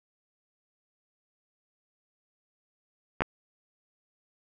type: clicks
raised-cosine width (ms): 0.5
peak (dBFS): -11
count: 2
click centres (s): 3.207 / 3.22
effects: none